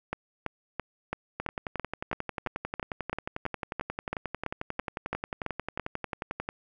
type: two click trains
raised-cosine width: 0.5 ms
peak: -17 / -15 dBFS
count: 58 / 18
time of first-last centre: 1.4-6.489 / 0.13-5.797 s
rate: 11.2 / 3 Hz
effects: none